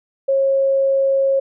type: tone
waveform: sine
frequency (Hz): 543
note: C#5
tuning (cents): -36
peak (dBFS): -13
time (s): 0.28-1.4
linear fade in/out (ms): 10
effects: none